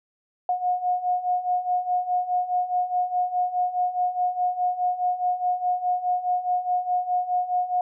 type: beating tone pair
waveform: sine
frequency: 720 / 724.8 Hz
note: F#5 / F#5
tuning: -47 / -36 cents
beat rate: 4.8 Hz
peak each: -27 / -23 dBFS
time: 0.49-7.81 s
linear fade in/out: 2 ms
effects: none